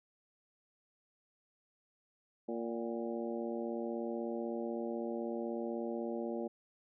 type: harmonic tone with a mistuned harmonic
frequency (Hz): 116.1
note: A#2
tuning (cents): -7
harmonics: 2 / 3 / 4 / 5 / 6 / 7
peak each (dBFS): -40 / -40 / -43 / -43 / -50 / -51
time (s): 2.48-6.48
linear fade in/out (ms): 10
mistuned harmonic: 6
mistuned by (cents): +86
effects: none